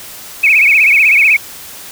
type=tone with vibrato; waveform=sine; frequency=2379 Hz; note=D7; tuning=22 cents sharp; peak=-5 dBFS; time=0.43-1.37 s; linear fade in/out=10 ms; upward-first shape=sine; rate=16 Hz; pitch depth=160 cents each way; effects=white hiss -31 dBFS RMS until 1.91 s